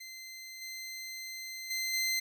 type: tone with level steps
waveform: 20% pulse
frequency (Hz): 2069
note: C7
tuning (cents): -20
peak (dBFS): -39 / -35 / -27 / -24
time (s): 0-2.2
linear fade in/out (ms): 10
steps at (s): 0.61 / 1.7 / 1.93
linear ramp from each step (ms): 10
effects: none